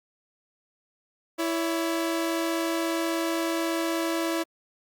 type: tone pair together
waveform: sawtooth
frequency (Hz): 330.7 / 565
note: E4 / C#5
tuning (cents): +6 / +33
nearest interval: major sixth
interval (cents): 927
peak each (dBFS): -22 / -29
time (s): 1.38-4.44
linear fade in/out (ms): 20
effects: Opus 48 kbps